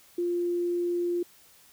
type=tone; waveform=sine; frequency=349.2 Hz; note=F4; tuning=in tune; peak=-25 dBFS; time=0.18-1.23 s; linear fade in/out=5 ms; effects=white hiss -57 dBFS RMS until 1.72 s